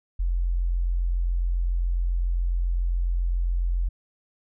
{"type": "tone", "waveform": "sine", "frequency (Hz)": 43.65, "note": "F1", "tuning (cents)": 0, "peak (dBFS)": -21, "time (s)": [0.19, 3.89], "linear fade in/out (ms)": 10, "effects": []}